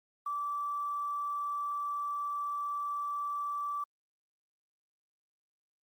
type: tone with quantisation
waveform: sine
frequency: 1161 Hz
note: D6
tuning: 20 cents flat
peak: -32 dBFS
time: 0.26-3.84 s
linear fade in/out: 5 ms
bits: 10
effects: Opus 48 kbps